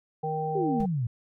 harmonic tone, 156.2 Hz, D#3, 7 cents sharp, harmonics 1 / 3 / 5, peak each -33 / -32 / -30 dBFS, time 0.23-0.86 s, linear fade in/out 10 ms
sine exponential sweep, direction down, 417.5 to 110.5 Hz, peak -25 dBFS, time 0.55-1.07 s, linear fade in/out 5 ms
brown noise with exponential decay, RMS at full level -34 dBFS, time 0.8-0.92 s, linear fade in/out 0 ms, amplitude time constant 25 ms
effects none

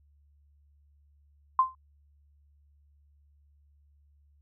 sine tone with exponential decay, 1041 Hz, C6, 9 cents flat, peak -15 dBFS, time 1.59-1.75 s, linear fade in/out 2 ms, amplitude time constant 34 ms, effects added 72 Hz sine -60 dBFS peak until 4.41 s

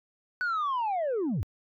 sine linear sweep, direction down, 1501 to 69.3 Hz, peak -24 dBFS, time 0.41-1.43 s, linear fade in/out 0 ms, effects tanh soft clip ceiling -25 dBFS

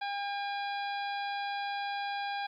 harmonic tone with a mistuned harmonic, 805 Hz, G5, 46 cents sharp, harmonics 1 / 2 / 3 / 4 / 5 / 6, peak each -34 / -40 / -44 / -46 / -48 / -50 dBFS, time 0.01-2.47 s, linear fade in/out 10 ms, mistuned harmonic 4, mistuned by +64 cents, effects 12-bit

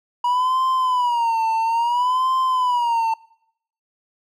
triangle tone with vibrato, 965 Hz, B5, 40 cents flat, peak -15 dBFS, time 0.24-3.14 s, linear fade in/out 5 ms, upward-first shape sine, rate 0.59 Hz, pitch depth 130 cents each way, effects noise-tail reverb RT60 0.7 s tail -22 dB re dry

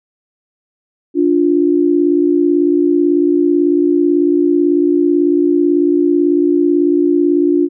sine tone pair together, 292.3 / 350.4 Hz, D4 / F4, -8 / +6 cents, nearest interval minor third, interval 314 cents, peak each -12 dBFS, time 1.14-7.69 s, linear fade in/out 50 ms, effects none

